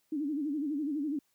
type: tone with vibrato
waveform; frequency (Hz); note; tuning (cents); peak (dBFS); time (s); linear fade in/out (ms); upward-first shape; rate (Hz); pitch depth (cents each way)
sine; 293.7; D4; 0; -30; 0.12-1.19; 5; sine; 12; 130
effects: white hiss -74 dBFS RMS until 1.34 s + high-pass 60 Hz 12 dB/octave